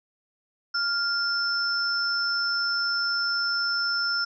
sine tone pair together, 1400 / 5312 Hz, F6 / E8, +4 / +12 cents, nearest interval octave + major seventh, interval 2308 cents, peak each -26 dBFS, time 0.74-4.25 s, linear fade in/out 10 ms, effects none

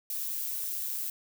violet noise with amplitude modulation, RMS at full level -32 dBFS, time 0.1-1.1 s, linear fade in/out 2 ms, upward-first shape sine, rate 140 Hz, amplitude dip 45%, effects none

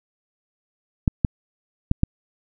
clicks, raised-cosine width 5 ms, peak -4 dBFS, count 4, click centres 1.078 / 1.248 / 1.914 / 2.034 s, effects none

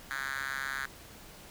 5% pulse tone with high-pass filter, 136 Hz, C#3, 33 cents flat, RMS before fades -36 dBFS, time 0.11-0.86 s, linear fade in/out 0 ms, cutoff 1600 Hz, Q 4, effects pink hiss -51 dBFS RMS until 1.5 s

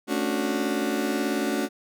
35% pulse chord, D major seventh, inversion second, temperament just, 220.2 / 275.3 / 293.7 / 367.1 Hz, A3 / C#4 / D4 / F#4, +2 / -12 / 0 / -14 cents, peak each -28 dBFS, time 0.07-1.69 s, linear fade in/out 50 ms, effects none

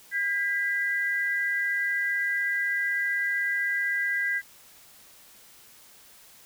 sine tone pair together, 1614 / 1978.2 Hz, G#6 / B6, -50 / +2 cents, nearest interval major third, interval 352 cents, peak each -27 / -27 dBFS, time 0.11-4.42 s, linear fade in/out 50 ms, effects white hiss -53 dBFS RMS until 6.45 s

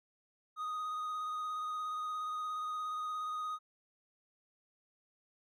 triangle tone with vibrato, 1244.5 Hz, D#6, in tune, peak -34 dBFS, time 0.56-3.59 s, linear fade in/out 50 ms, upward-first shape square, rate 17 Hz, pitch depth 14 cents each way, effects none

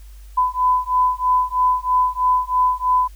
sine beating tone pair, 1003 / 1006.1 Hz, B5 / B5, +26 / +32 cents, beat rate 3.1 Hz, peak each -18 dBFS, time 0.37-3.08 s, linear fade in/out 10 ms, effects added 50 Hz sine -37 dBFS peak until 3.15 s + white hiss -54 dBFS RMS until 3.15 s

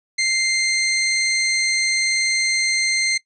20% pulse tone, 2093 Hz, C7, in tune, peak -12 dBFS, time 0.18-3.18 s, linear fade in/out 10 ms, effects noise-tail reverb RT60 0.1 s tail -19 dB re dry + resampled to 24000 Hz

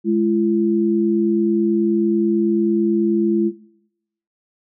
sine tone pair together, 210 / 339.2 Hz, G#3 / E4, +19 / +50 cents, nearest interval minor sixth, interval 831 cents, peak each -17 dBFS, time 0.04-3.52 s, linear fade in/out 50 ms, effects noise-tail reverb RT60 0.8 s tail -18 dB re dry

